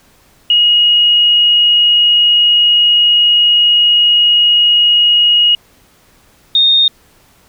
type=tone pair in turn; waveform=sine; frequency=2885 / 3682 Hz; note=F#7 / A#7; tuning=-44 / -22 cents; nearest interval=major third; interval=422 cents; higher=second; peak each=-6 dBFS; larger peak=neither; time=0.5-5.55 / 6.55-6.88 s; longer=first; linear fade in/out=2 ms; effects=pink hiss -49 dBFS RMS until 7.48 s